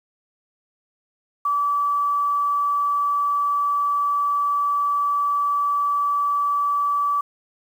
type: tone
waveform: sine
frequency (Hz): 1153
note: D6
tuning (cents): -32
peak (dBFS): -18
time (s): 1.45-7.21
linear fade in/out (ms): 5
effects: 8-bit